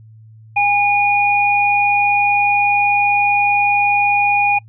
sine tone pair together, 815.9 / 2445 Hz, G#5 / D#7, -31 / -31 cents, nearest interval octave + perfect fifth, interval 1900 cents, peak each -14 dBFS, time 0.56-4.59 s, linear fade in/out 10 ms, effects noise-tail reverb RT60 0.1 s tail -26 dB re dry + added 110 Hz sine -39 dBFS peak until 4.68 s

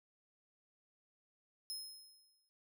sawtooth tone with exponential decay, 5150 Hz, E8, 41 cents flat, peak -37 dBFS, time 1.7-2.49 s, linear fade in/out 0 ms, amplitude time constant 170 ms, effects none

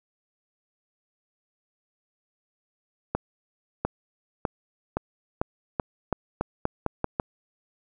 accelerating click train, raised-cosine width 1 ms, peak -10 dBFS, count 12, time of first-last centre 3.15-7.198 s, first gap 700 ms, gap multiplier 0.86, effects none

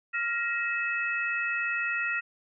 sine tone cluster, 1393 / 1889 / 2597 Hz, F6 / A#6 / E7, -5 / +22 / -26 cents, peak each -32 / -30 / -32 dBFS, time 0.13-2.21 s, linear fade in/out 20 ms, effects none

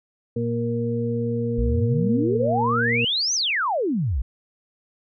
harmonic tone, 117.4 Hz, A#2, 13 cents sharp, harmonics 1 / 2 / 4, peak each -26 / -26 / -26 dBFS, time 0.36-3.05 s, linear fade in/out 5 ms
sine exponential two-way sweep, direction up then down, 51.91 to 6380 to 51.91 Hz, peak -20 dBFS, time 1.58-4.22 s, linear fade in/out 5 ms, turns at 3.34 s
effects none

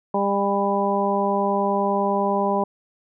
harmonic tone with a mistuned harmonic, 200 Hz, G3, 35 cents sharp, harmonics 1 / 2 / 3 / 4 / 5, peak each -25 / -25 / -25 / -25 / -25 dBFS, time 0.14-2.64 s, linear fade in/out 5 ms, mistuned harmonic 5, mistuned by -17 cents, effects none

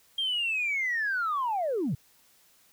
sine linear sweep, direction down, 3221 to 110 Hz, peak -25 dBFS, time 0.18-1.95 s, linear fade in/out 5 ms, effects tanh soft clip ceiling -22 dBFS + white hiss -62 dBFS RMS until 2.72 s

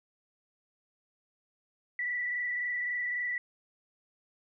sine tone with frequency modulation, 1960 Hz, B6, 14 cents flat, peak -30 dBFS, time 1.99-3.38 s, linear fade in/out 2 ms, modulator 23.7 Hz, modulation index 1.5, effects none

